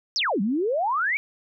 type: exponential two-way sweep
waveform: sine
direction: down then up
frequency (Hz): 5920 to 185 to 2351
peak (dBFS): -21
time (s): 0.16-1.17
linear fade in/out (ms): 0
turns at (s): 0.41
effects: none

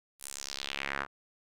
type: tone with band-pass filter sweep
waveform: sawtooth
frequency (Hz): 69.3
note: C#2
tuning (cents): 0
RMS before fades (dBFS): -38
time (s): 0.19-1.07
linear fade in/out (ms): 50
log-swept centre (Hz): 11000 to 1300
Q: 2.4
effects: none

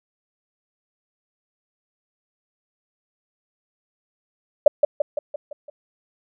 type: tone with echo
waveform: sine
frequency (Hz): 587.3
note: D5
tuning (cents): 0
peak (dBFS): -5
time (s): 4.66-4.68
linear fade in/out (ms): 5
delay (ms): 170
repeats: 6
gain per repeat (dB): -5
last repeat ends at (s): 5.7
effects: none

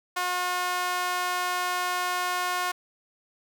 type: tone with high-pass filter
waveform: sawtooth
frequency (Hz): 360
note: F#4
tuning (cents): -47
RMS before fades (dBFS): -28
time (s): 0.16-2.72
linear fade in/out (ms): 10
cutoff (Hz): 970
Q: 1.7
effects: none

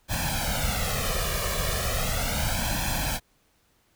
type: noise with flanger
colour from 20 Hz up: pink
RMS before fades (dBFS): -27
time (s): 0.08-3.2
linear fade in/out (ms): 50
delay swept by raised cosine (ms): 1.2 to 1.74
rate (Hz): 0.36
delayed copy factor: +0.9
effects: pink hiss -66 dBFS RMS until 3.95 s

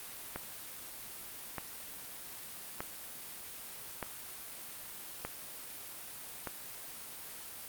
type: click train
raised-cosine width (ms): 0.5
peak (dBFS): -21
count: 6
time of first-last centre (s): 0.36-6.472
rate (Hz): 0.818
effects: white hiss -46 dBFS RMS until 7.68 s + Opus 32 kbps

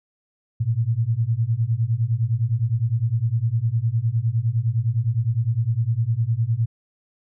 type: beating tone pair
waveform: sine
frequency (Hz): 109.8 / 119.6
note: A2 / A#2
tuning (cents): -3 / +45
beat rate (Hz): 9.8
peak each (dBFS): -22 / -21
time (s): 0.6-6.66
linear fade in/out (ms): 10
effects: none

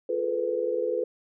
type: tone cluster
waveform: sine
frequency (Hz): 349 / 426.7 / 446.8 / 498.7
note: F4 / G#4 / A4 / B4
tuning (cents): -1 / +47 / +27 / +17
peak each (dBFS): -33 / -31 / -33 / -27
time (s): 0.09-1.04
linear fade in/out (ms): 5
effects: none

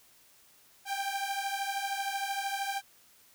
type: beating tone pair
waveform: sawtooth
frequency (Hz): 784 / 797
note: G5 / G5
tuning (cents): 0 / +28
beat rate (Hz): 13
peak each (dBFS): -31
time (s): 0.85-2.82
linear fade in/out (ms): 50
effects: white hiss -61 dBFS RMS until 3.34 s

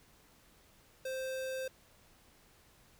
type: tone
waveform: square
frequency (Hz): 523.3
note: C5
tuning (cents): 0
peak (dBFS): -37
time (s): 1.05-1.68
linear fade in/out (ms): 5
effects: pink hiss -64 dBFS RMS until 2.99 s

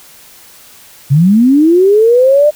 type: linear sweep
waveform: sine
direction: up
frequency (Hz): 130 to 608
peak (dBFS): -4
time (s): 1.1-2.51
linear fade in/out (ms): 20
effects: white hiss -39 dBFS RMS until 2.55 s

